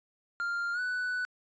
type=tone with pitch glide; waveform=triangle; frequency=1396.9 to 1488.5 Hz; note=F6 to F#6; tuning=0 to +10 cents; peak=-28 dBFS; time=0.4-1.25 s; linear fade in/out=0 ms; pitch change=+110 cents; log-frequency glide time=0.73-0.8 s; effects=resampled to 16000 Hz